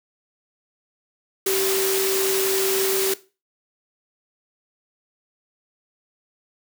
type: tone in noise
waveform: sine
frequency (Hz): 386.1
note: G4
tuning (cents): -26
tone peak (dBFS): -21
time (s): 1.46-3.14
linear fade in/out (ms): 5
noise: white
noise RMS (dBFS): -24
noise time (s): 1.46-3.14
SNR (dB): 0
effects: noise-tail reverb RT60 0.3 s tail -17 dB re dry + high-pass 200 Hz 12 dB/octave